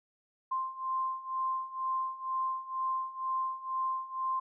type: beating tone pair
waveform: sine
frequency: 1046.5 / 1048.6 Hz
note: C6 / C6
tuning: 0 / +3 cents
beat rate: 2.1 Hz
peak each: -36 / -33 dBFS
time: 0.51-4.4 s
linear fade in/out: 10 ms
effects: none